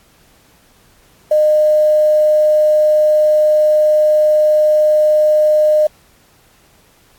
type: tone with quantisation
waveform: sine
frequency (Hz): 610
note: D#5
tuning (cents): -34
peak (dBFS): -8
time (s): 1.31-5.87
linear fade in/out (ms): 5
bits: 6
effects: pink hiss -51 dBFS RMS until 7.18 s + AAC 64 kbps